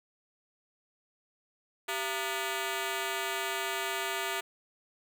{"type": "ring-modulated tone", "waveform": "10% pulse", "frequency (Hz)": 534, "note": "C5", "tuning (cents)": 35, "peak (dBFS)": -20, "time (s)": [1.88, 4.41], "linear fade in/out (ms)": 10, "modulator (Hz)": 145, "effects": []}